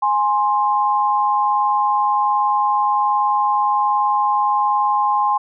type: tone pair together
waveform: sine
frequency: 830.6 / 1051.9 Hz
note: G#5 / C6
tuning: 0 / +9 cents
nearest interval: major third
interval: 409 cents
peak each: -17 dBFS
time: 0.02-5.38 s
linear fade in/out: 10 ms
effects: none